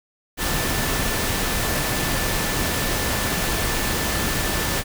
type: tone in noise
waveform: sine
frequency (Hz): 1760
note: A6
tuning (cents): 0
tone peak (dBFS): -33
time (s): 0.37-4.84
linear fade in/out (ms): 50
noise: pink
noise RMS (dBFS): -23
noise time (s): 0.37-4.84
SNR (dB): -13
effects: none